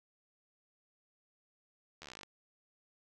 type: slowing click train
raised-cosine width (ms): 0.2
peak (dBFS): -30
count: 14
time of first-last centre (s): 2.02-2.233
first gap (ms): 12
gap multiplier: 1.05
effects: none